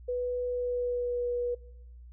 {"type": "tone with pitch glide", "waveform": "sine", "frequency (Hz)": [493.9, 485.7], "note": ["B4", "B4"], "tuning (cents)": [0, -29], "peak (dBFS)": -28, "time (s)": [0.08, 1.55], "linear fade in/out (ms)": 10, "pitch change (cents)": -29, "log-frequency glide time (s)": [0.44, 1.28], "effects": ["noise-tail reverb RT60 0.8 s tail -21 dB re dry", "added 60 Hz sine -46 dBFS peak until 2.12 s"]}